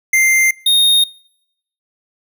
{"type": "tone pair in turn", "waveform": "square", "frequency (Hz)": [2093, 3700], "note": ["C7", "A#7"], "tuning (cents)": [0, -14], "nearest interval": "minor seventh", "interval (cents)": 986, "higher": "second", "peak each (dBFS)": -10, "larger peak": "neither", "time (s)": [[0.13, 0.51], [0.66, 1.04]], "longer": "neither", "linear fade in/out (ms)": 5, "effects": ["noise-tail reverb RT60 0.8 s tail -26 dB re dry"]}